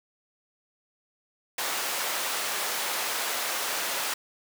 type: high-pass noise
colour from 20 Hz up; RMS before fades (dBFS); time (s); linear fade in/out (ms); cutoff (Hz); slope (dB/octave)
pink; -30; 1.58-4.14; 5; 690; 12
effects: none